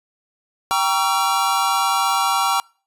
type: chord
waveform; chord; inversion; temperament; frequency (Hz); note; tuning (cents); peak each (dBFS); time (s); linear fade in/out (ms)
square; G diminished seventh; none; just; 784 / 940.8 / 1128.9 / 1354.7; G5 / Bb5 / Db6 / Fb6; 0 / +16 / +31 / +47; -23; 0.71-2.6; 0
effects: noise-tail reverb RT60 0.4 s tail -26 dB re dry + resampled to 32000 Hz